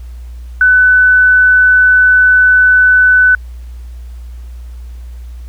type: tone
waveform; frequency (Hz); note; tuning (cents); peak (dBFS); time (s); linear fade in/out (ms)
sine; 1500; F#6; +23; -4; 0.61-3.35; 2
effects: added 60 Hz sine -25 dBFS peak until 5.48 s + pink hiss -49 dBFS RMS until 5.48 s